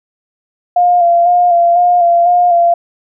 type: tone with vibrato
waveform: sine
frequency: 698.5 Hz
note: F5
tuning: in tune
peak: -6 dBFS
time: 0.76-2.74 s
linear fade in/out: 5 ms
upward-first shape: square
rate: 2 Hz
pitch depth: 27 cents each way
effects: none